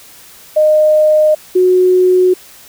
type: tone pair in turn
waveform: sine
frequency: 614 / 366.6 Hz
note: D#5 / F#4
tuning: -23 / -16 cents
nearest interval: major sixth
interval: 893 cents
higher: first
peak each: -6 dBFS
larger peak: neither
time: 0.56-1.35 / 1.55-2.34 s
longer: neither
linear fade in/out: 10 ms
effects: white hiss -39 dBFS RMS until 2.68 s